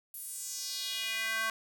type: tone with high-pass filter sweep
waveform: square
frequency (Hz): 222.8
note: A3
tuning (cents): +22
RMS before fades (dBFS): -36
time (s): 0.14-1.5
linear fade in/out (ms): 2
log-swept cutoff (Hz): 12000 to 1300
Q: 2.6
effects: none